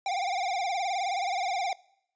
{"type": "tone with vibrato", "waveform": "square", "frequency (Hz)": 747, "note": "F#5", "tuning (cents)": 16, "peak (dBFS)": -28, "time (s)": [0.06, 1.73], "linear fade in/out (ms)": 2, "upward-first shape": "sine", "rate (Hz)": 19, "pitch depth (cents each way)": 120, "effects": ["noise-tail reverb RT60 0.7 s tail -22 dB re dry", "resampled to 16000 Hz"]}